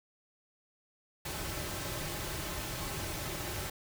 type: noise with comb filter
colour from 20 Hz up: pink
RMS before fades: -38 dBFS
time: 1.25-3.7 s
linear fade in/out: 5 ms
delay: 4.2 ms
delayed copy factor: -0.5
effects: none